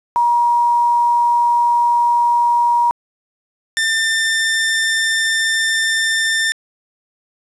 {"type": "tone pair in turn", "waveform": ["sine", "sawtooth"], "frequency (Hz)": [952, 1793], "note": ["A#5", "A6"], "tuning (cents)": [36, 32], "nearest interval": "major seventh", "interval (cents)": 1096, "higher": "second", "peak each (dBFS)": -11, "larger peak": "neither", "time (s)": [[0.16, 2.91], [3.77, 6.52]], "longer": "neither", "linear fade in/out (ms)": 0, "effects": ["resampled to 24000 Hz", "7-bit"]}